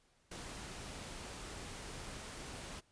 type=noise with ADSR envelope; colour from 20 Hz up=pink; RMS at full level=-45 dBFS; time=0.31-2.81 s; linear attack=7 ms; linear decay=4 ms; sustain=-2 dB; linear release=22 ms; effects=pink hiss -72 dBFS RMS until 2.91 s + resampled to 22050 Hz